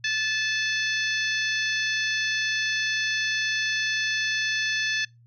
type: harmonic tone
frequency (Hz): 871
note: A5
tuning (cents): -18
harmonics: 2 / 3 / 4 / 5 / 6 / 7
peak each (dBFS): -26 / -30 / -32 / -34 / -36 / -37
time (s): 0.04-5.05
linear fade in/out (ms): 5
effects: noise-tail reverb RT60 0.2 s tail -24 dB re dry + added 118 Hz sine -52 dBFS peak until 5.26 s